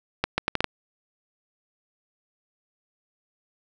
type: accelerating click train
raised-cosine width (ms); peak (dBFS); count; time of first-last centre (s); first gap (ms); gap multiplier
0.3; -6; 6; 0.24-0.643; 140; 0.72
effects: none